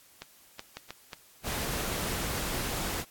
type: clicks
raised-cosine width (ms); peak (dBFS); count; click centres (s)
0.2; -22; 5; 0.22 / 0.594 / 0.77 / 0.906 / 1.132
type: noise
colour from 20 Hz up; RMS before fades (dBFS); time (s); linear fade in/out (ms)
pink; -33; 1.43-3.05; 50
effects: white hiss -58 dBFS RMS until 3.1 s + AAC 64 kbps